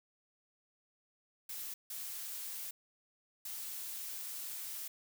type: noise bursts at uneven times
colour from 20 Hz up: blue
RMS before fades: -43 dBFS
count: 3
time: 1.49-1.74 / 1.9-2.71 / 3.45-4.88 s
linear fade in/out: 5 ms
effects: none